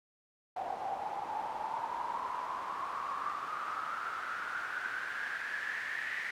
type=noise with band-pass filter sweep; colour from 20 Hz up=pink; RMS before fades=-38 dBFS; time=0.56-6.31 s; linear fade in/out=5 ms; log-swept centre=750 to 1900 Hz; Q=9.6; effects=none